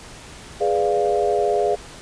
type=chord; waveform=sine; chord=G# diminished seventh; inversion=none; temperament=equal; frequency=415.3 / 493.9 / 587.3 / 698.5 Hz; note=G#4 / B4 / D5 / F5; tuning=0 / 0 / 0 / 0 cents; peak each=-20 / -25 / -24 / -22 dBFS; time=0.6-1.76 s; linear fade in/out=20 ms; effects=pink hiss -40 dBFS RMS until 2.01 s + resampled to 22050 Hz